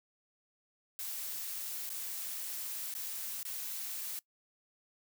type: noise with dropouts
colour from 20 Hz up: blue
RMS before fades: -40 dBFS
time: 0.99-4.19 s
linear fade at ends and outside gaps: 0 ms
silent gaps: 1.892-1.902 / 2.939-2.951 / 3.429-3.452 s
effects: noise-tail reverb RT60 0.1 s tail -22 dB re dry